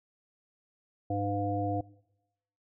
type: harmonic tone with a mistuned harmonic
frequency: 100.9 Hz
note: G#2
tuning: 49 cents flat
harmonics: 1 / 3 / 5 / 7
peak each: -33 / -34 / -37 / -33 dBFS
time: 1.1-1.81 s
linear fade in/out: 5 ms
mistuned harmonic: 1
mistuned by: +19 cents
effects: noise-tail reverb RT60 0.9 s tail -22 dB re dry